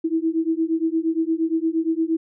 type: beating tone pair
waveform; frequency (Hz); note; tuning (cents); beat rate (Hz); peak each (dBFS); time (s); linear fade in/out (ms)
sine; 320.8 / 329.4; E4 / E4; -47 / -1; 8.6; -22; 0.04-2.17; 10
effects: none